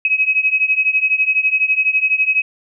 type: beating tone pair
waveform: sine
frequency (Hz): 2540 / 2552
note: D#7 / D#7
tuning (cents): +35 / +43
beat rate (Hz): 12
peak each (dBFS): -17 / -15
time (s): 0.05-2.42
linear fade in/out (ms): 2
effects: none